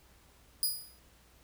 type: tone with exponential decay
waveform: 10% pulse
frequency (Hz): 4934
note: D#8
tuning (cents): -15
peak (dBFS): -18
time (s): 0.63-0.99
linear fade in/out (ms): 1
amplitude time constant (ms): 77
effects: added 60 Hz sine -63 dBFS peak until 1.43 s + pink hiss -63 dBFS RMS until 1.43 s